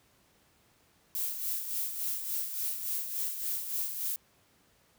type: noise with tremolo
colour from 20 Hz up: violet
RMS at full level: -32 dBFS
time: 1.15-4.16 s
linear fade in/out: 0 ms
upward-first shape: sine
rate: 3.5 Hz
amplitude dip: 55%
effects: pink hiss -66 dBFS RMS until 4.98 s + high-pass 60 Hz 12 dB/octave